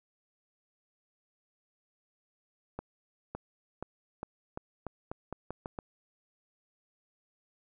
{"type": "accelerating click train", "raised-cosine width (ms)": 1, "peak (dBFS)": -23, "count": 11, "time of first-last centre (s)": [2.79, 5.788], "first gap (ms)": 560, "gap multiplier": 0.85, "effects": []}